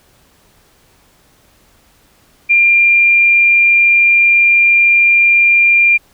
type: tone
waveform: sine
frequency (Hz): 2391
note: D7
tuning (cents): +30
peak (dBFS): -6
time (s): 2.49-5.98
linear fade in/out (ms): 20
effects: pink hiss -51 dBFS RMS until 6.13 s